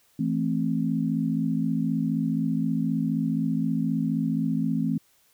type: chord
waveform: sine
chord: A minor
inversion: second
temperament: just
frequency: 165 / 220 / 264 Hz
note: E3 / A3 / C4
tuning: +2 / 0 / +16 cents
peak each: -27 dBFS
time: 0.19-4.98 s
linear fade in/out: 5 ms
effects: white hiss -63 dBFS RMS until 5.33 s